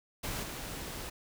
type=noise with level steps; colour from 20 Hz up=pink; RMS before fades=-37 / -41 dBFS; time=0.23-1.1 s; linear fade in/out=10 ms; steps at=0.43 s; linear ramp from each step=5 ms; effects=none